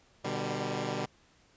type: chord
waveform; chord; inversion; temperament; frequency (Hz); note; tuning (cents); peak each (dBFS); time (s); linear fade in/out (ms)
10% pulse; G major; first; equal with one note detuned; 123.47 / 149.66 / 196; B2 / D3 / G3; 0 / +33 / 0; -28; 0.24-1.06; 10
effects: pink hiss -64 dBFS RMS until 1.56 s + resampled to 16000 Hz